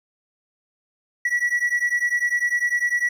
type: beating tone pair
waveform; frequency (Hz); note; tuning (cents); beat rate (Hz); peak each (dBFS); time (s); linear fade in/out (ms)
triangle; 1934 / 1944; B6 / B6; -37 / -28; 10; -20; 1.25-3.09; 5
effects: tanh soft clip ceiling -11 dBFS